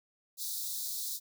white high-pass noise, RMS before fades -37 dBFS, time 0.37-1.2 s, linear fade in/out 50 ms, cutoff 3600 Hz, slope 96 dB/octave, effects none

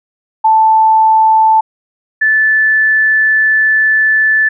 sine tone pair in turn, 880 / 1747.3 Hz, A5 / A6, 0 / -13 cents, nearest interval octave, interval 1187 cents, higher second, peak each -5 / -7 dBFS, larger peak first, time 0.44-1.61 / 2.21-4.49 s, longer second, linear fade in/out 10 ms, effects none

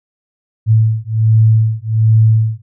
sine beating tone pair, 110 / 111.3 Hz, A2 / A2, 0 / +20 cents, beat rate 1.3 Hz, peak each -11 dBFS, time 0.66-2.62 s, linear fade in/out 50 ms, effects none

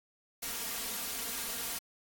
white noise with comb filter, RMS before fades -37 dBFS, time 0.42-1.79 s, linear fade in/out 10 ms, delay 4.3 ms, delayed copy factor +0.9, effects AAC 64 kbps

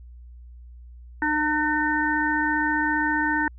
harmonic tone, 302.5 Hz, D#4, 49 cents flat, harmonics 1 / 3 / 5 / 6, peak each -26 / -26 / -26 / -26 dBFS, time 1.22-3.48 s, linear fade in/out 2 ms, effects added 60 Hz sine -41 dBFS peak until 3.58 s

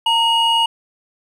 triangle tone pair together, 918.2 / 2885 Hz, A#5 / F#7, -26 / -44 cents, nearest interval octave + minor sixth, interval 1982 cents, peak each -14 dBFS, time 0.06-0.66 s, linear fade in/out 5 ms, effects none

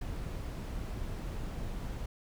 brown noise, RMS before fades -38 dBFS, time 0.01-2.06 s, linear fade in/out 5 ms, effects none

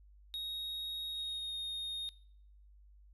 triangle tone with pitch glide, 3761 to 3705 Hz, A#7 to A#7, +15 to -11 cents, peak -36 dBFS, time 0.34-2.09 s, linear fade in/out 0 ms, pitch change -26 cents, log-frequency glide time 1.09-1.55 s, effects noise-tail reverb RT60 0.7 s tail -22 dB re dry + added 50 Hz sine -57 dBFS peak until 3.13 s

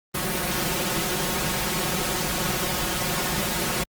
pink noise with comb filter, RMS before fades -25 dBFS, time 0.14-3.84 s, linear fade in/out 10 ms, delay 5.5 ms, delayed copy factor +0.9, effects high-pass 60 Hz 12 dB/octave + Opus 32 kbps

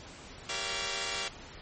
5% pulse chord, G diminished seventh, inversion none, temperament just, 392 / 470.4 / 564.5 / 677.4 Hz, G4 / Bb4 / Db5 / Fb5, 0 / +16 / +31 / +47 cents, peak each -28 dBFS, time 0.49-1.28 s, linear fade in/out 2 ms, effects pink hiss -48 dBFS RMS until 1.61 s + MP3 32 kbps

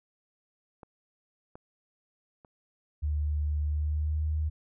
clicks, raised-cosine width 1 ms, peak -32 / -31 / -38 dBFS, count 3, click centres 0.832 / 1.555 / 2.448 s
sine tone with pitch glide, 74.6 to 77.1 Hz, D2 to D#2, +28 to -15 cents, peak -26 dBFS, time 3.02-4.5 s, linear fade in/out 20 ms, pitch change +57 cents, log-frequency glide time 3.7-4.24 s
effects none

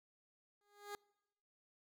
15% pulse tone with exponential growth, 410 Hz, G#4, 22 cents flat, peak -36 dBFS, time 0.61-0.95 s, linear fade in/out 1 ms, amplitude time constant 72 ms, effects noise-tail reverb RT60 1.0 s tail -26 dB re dry

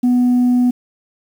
sine tone, 246.9 Hz, B3, in tune, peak -8 dBFS, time 0.03-0.71 s, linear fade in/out 10 ms, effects tanh soft clip ceiling -9 dBFS + 7-bit

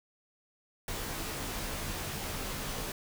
pink noise with comb filter, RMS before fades -37 dBFS, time 0.88-2.92 s, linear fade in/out 2 ms, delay 17 ms, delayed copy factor -0.65, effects none

